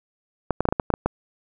clicks, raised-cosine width 1 ms, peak -6 dBFS, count 9, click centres 0.507 / 0.606 / 0.654 / 0.688 / 0.725 / 0.798 / 0.903 / 0.939 / 1.06 s, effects none

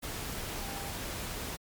sine tone in noise, 793 Hz, G5, 20 cents sharp, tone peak -46 dBFS, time 0.6-0.91 s, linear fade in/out 20 ms, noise pink, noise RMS -38 dBFS, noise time 0.02-1.57 s, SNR -11 dB, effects MP3 96 kbps

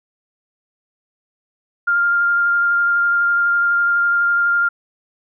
sine tone with vibrato, 1400 Hz, F6, 4 cents sharp, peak -13 dBFS, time 1.87-4.69 s, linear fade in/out 10 ms, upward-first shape sine, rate 12 Hz, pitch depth 10 cents each way, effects none

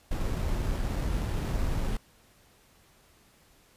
brown noise with sample-and-hold, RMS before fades -29 dBFS, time 0.11-1.97 s, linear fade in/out 5 ms, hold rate 6300 Hz, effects pink hiss -61 dBFS RMS until 3.76 s + resampled to 32000 Hz

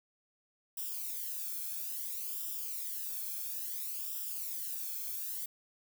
violet noise with flanger, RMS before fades -39 dBFS, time 0.77-5.46 s, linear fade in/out 5 ms, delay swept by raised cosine 0.46 to 1.05 ms, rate 0.59 Hz, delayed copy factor -0.75, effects none

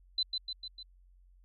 sine tone with echo, 4031 Hz, B7, 35 cents sharp, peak -27 dBFS, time 0.18-0.23 s, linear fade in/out 5 ms, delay 150 ms, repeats 4, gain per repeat -4 dB, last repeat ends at 0.83 s, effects added 45 Hz sine -58 dBFS peak until 1.44 s

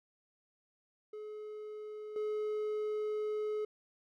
triangle tone with level steps, 425.5 Hz, G#4, 42 cents sharp, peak -40 / -31 dBFS, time 1.13-3.65 s, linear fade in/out 5 ms, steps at 2.16 s, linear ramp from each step 2 ms, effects none

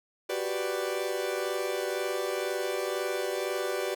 40% pulse chord, G major seventh, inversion third, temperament equal, 370 / 392 / 493.9 / 587.3 Hz, F#4 / G4 / B4 / D5, 0 / 0 / 0 / 0 cents, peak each -34 dBFS, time 0.29-3.95 s, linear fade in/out 10 ms, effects none

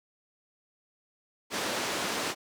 pink band-pass noise, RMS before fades -32 dBFS, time 1.5-2.35 s, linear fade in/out 50 ms, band 290 to 7500 Hz, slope 12 dB/octave, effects none

